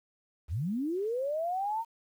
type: linear sweep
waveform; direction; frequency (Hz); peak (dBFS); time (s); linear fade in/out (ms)
sine; up; 59.3 to 932.3; -29; 0.48-1.85; 50
effects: 10-bit